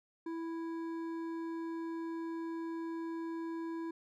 sine tone with hard clipping, 330 Hz, E4, 2 cents sharp, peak -39 dBFS, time 0.26-3.91 s, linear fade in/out 5 ms, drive 9 dB, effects none

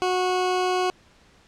20% pulse tone, 366.4 Hz, F#4, 17 cents flat, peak -16 dBFS, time 0.02-0.9 s, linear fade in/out 0 ms, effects pink hiss -56 dBFS RMS until 1.47 s + low-pass 6000 Hz 12 dB/octave

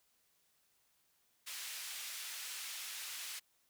pink band-pass noise, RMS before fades -45 dBFS, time 1.46-3.4 s, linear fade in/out 20 ms, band 2300 to 16000 Hz, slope 12 dB/octave, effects white hiss -75 dBFS RMS until 3.69 s

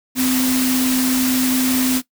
sine tone in noise, 256.8 Hz, C4, 32 cents flat, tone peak -16 dBFS, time 0.15-2.02 s, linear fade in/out 50 ms, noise white, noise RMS -22 dBFS, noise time 0.15-2.02 s, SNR +3 dB, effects noise-tail reverb RT60 0.1 s tail -17 dB re dry

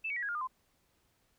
sine tone with pitch steps, 2637 / 2256 / 1930.4 / 1651.6 / 1413.1 / 1209.1 / 1034.5 Hz, E7 / C#7 / B6 / G#6 / F6 / D#6 / C6, 0 / +30 / -40 / -10 / +20 / -50 / -20 cents, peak -33 dBFS, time 0.04-0.474 s, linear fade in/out 10 ms, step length 62 ms, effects pink hiss -73 dBFS RMS until 1.38 s

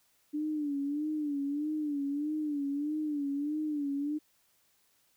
sine tone with vibrato, 293.5 Hz, D4, 1 cent flat, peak -30 dBFS, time 0.33-4.19 s, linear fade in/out 20 ms, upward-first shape sine, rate 1.6 Hz, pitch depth 85 cents each way, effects white hiss -70 dBFS RMS until 5.16 s

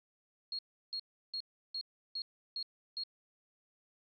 sine tone bursts, 4287 Hz, C8, 41 cents sharp, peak -36 dBFS, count 7, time 0.52-3.036 s, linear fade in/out 2 ms, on 68 ms, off 340 ms, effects 13-bit

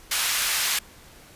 pink high-pass noise, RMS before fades -24 dBFS, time 0.11-0.79 s, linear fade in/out 5 ms, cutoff 1700 Hz, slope 12 dB/octave, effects pink hiss -49 dBFS RMS until 1.35 s + resampled to 32000 Hz

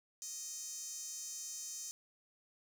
sawtooth tone with high-pass filter, 622.3 Hz, D#5, in tune, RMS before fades -45 dBFS, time 0.22-1.91 s, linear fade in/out 0 ms, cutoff 6400 Hz, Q 5.9, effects none

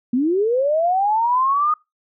sine linear sweep, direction up, 233.1 to 1244.5 Hz, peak -15 dBFS, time 0.13-1.74 s, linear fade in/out 5 ms, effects noise-tail reverb RT60 0.2 s tail -21 dB re dry

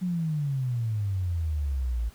sine exponential sweep, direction down, 185.5 to 55 Hz, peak -25 dBFS, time 0.01-2.1 s, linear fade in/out 20 ms, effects pink hiss -55 dBFS RMS until 2.14 s

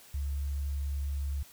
sine tone, 70.4 Hz, C#2, 27 cents sharp, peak -30 dBFS, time 0.14-1.43 s, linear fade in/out 5 ms, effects white hiss -55 dBFS RMS until 1.52 s

